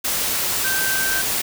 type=tone in noise; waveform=sine; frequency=1555 Hz; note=G6; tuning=14 cents flat; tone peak=-22 dBFS; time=0.64-1.22 s; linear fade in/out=10 ms; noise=white; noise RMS=-22 dBFS; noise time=0.04-1.42 s; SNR=-3 dB; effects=none